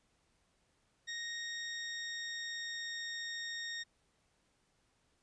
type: tone with pitch glide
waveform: 20% pulse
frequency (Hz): 1864.7 to 1854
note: A#6 to A#6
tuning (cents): 0 to -10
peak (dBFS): -34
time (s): 1.07-3.84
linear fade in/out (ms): 20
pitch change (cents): -10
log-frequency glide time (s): 1.29-3.1
effects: pink hiss -75 dBFS RMS until 5.22 s + resampled to 22050 Hz